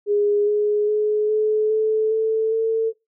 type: tone with pitch steps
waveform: sine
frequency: 412.1 / 417.9 / 423.7 / 429.6 / 435.6 / 441.7 / 447.8 Hz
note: G#4 / G#4 / G#4 / A4 / A4 / A4 / A4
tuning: -13 / +11 / +35 / -41 / -17 / +7 / +30 cents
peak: -16 dBFS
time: 0.06-2.93 s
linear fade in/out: 50 ms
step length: 410 ms
effects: noise-tail reverb RT60 0.2 s tail -18 dB re dry